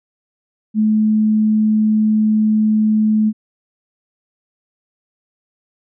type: tone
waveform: sine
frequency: 215.5 Hz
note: A3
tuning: 36 cents flat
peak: -11 dBFS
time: 0.74-3.33 s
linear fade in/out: 50 ms
effects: none